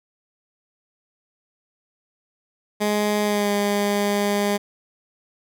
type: tone with pitch glide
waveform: 15% pulse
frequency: 208.7 to 203.9 Hz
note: G#3 to G#3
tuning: +9 to -32 cents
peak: -13 dBFS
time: 2.8-4.58 s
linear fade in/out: 20 ms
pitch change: -41 cents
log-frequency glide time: 3.23-3.5 s
effects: none